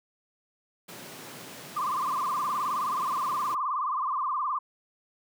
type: high-pass noise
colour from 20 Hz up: pink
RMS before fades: -44 dBFS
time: 0.88-3.55 s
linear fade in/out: 10 ms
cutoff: 140 Hz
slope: 24 dB/octave
type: tone with vibrato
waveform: sine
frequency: 1111 Hz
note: C#6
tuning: 4 cents sharp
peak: -26 dBFS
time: 1.76-4.59 s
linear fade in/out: 10 ms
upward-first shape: sine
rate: 19 Hz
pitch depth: 160 cents each way
effects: none